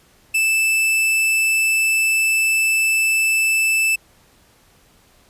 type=tone; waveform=45% pulse; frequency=2637 Hz; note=E7; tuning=in tune; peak=-15 dBFS; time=0.34-3.96 s; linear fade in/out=10 ms; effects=pink hiss -54 dBFS RMS until 5.29 s + resampled to 32000 Hz